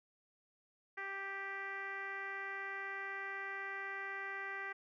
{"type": "tone with low-pass filter", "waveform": "10% pulse", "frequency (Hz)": 392, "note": "G4", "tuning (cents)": 0, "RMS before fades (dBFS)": -43, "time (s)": [0.97, 4.73], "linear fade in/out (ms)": 10, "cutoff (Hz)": 1900, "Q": 4.1, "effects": []}